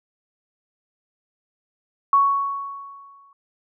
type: tone with exponential decay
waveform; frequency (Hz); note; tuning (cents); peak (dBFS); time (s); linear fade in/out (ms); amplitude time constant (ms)
sine; 1113; C#6; +7; -11; 2.13-3.33; 2; 260
effects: none